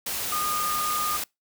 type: tone in noise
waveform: sine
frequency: 1222 Hz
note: D#6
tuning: 32 cents flat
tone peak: -26 dBFS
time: 0.32-1.17 s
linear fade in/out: 5 ms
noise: white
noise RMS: -30 dBFS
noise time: 0.06-1.24 s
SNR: +1 dB
effects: noise-tail reverb RT60 0.2 s tail -25 dB re dry